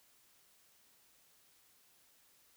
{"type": "silence", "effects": ["white hiss -68 dBFS RMS until 2.56 s"]}